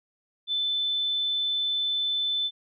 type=tone; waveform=sine; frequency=3520 Hz; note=A7; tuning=in tune; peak=-24 dBFS; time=0.47-2.51 s; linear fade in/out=50 ms; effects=none